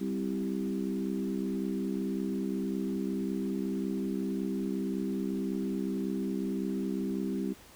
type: harmonic tone with a mistuned harmonic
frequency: 65.41 Hz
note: C2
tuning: in tune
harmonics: 3 / 4 / 5 / 6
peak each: -33 / -35 / -37 / -39 dBFS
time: 0-7.54 s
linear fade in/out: 20 ms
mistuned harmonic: 5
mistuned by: +19 cents
effects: pink hiss -54 dBFS RMS until 7.75 s